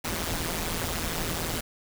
pink noise with amplitude modulation, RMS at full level -27 dBFS, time 0.04-1.61 s, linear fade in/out 10 ms, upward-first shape sine, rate 165 Hz, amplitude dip 80%, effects none

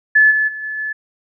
sine tone with level steps, 1728 Hz, A6, 32 cents flat, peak -7 / -13 / -25 / -22 / -20 dBFS, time 0.15-0.93 s, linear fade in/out 10 ms, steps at 0.3 / 0.47 / 0.62 / 0.77 s, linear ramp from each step 20 ms, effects none

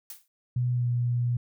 blue noise with exponential decay, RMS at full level -37 dBFS, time 0.1-0.28 s, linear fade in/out 2 ms, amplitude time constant 38 ms
sine tone with pitch glide, 123.47 to 121.21 Hz, B2 to B2, 0 to -32 cents, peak -23 dBFS, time 0.56-1.37 s, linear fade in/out 5 ms, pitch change -32 cents, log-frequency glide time 0.73-0.87 s
effects none

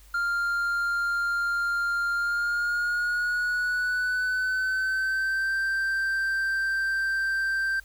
triangle tone with pitch glide, 1396.9 to 1568 Hz, F6 to G6, 0 to 0 cents, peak -22 dBFS, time 0.14-7.8 s, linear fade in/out 5 ms, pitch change +200 cents, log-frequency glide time 2.14-5.55 s, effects added 50 Hz sine -50 dBFS peak until 7.84 s + white hiss -57 dBFS RMS until 7.84 s

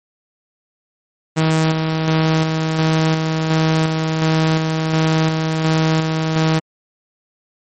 sawtooth tone with tremolo, 159.2 Hz, D#3, 40 cents sharp, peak -9 dBFS, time 1.36-6.6 s, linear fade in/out 20 ms, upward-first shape square, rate 1.4 Hz, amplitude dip 35%, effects MP3 32 kbps

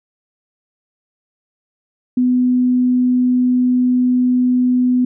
sine tone, 250 Hz, B3, 21 cents sharp, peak -11 dBFS, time 2.17-5.05 s, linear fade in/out 5 ms, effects none

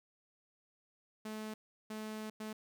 sawtooth tone bursts at uneven times, 216.2 Hz, A3, 30 cents flat, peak -37 dBFS, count 3, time 1.25-1.54 / 1.9-2.3 / 2.4-2.53 s, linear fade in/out 5 ms, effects none

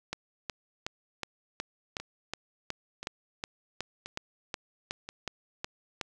two click trains, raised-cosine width 0.2 ms, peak -22 / -16 dBFS, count 4 / 17, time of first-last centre 2-5.09 / 0.13-6.012 s, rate 0.971 / 2.72 Hz, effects none

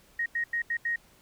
sine tone bursts at uneven times, 1873 Hz, A#6, 8 cents sharp, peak -26 dBFS, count 5, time 0.19-0.26 / 0.35-0.44 / 0.53-0.62 / 0.7-0.77 / 0.85-0.96 s, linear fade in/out 5 ms, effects pink hiss -60 dBFS RMS until 1.21 s

